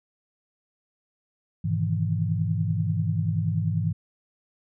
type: chord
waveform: sine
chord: E major seventh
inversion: first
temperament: just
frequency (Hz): 103.01 / 123.61 / 154.51 / 164.81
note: G#2 / B2 / D#3 / E3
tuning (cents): -14 / +2 / -12 / 0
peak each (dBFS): -26 / -32 / -29 / -27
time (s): 1.64-3.93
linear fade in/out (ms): 10
effects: none